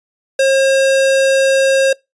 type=tone; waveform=square; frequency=538 Hz; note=C5; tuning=48 cents sharp; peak=-10 dBFS; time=0.39-1.93 s; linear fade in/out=5 ms; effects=noise-tail reverb RT60 0.2 s tail -25 dB re dry + resampled to 22050 Hz